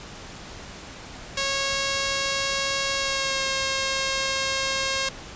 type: tone with pitch glide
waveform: 5% pulse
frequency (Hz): 548 to 538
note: C#5 to C5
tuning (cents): -20 to +48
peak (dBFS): -12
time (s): 1.37-5.09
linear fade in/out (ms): 5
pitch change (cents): -32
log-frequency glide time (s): 2.96-3.46
effects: pink hiss -40 dBFS RMS until 5.35 s + resampled to 16000 Hz